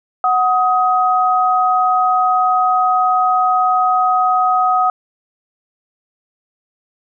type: tone pair together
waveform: sine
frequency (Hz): 740 / 1258.4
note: F#5 / D#6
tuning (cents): 0 / +19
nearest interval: major sixth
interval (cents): 919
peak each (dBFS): -14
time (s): 0.24-4.9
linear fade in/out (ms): 2
effects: none